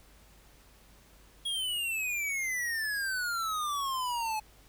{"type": "exponential sweep", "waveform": "square", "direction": "down", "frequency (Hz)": [3322, 851], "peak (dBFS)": -31, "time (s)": [1.45, 4.4], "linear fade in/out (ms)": 10, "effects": ["added 50 Hz sine -59 dBFS peak until 4.68 s", "pink hiss -60 dBFS RMS until 4.68 s"]}